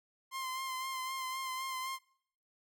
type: tone with vibrato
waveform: sawtooth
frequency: 1046.5 Hz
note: C6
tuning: in tune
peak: -33 dBFS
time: 0.31-1.99 s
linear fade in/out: 50 ms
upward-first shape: sine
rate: 3.9 Hz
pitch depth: 28 cents each way
effects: noise-tail reverb RT60 0.7 s tail -26 dB re dry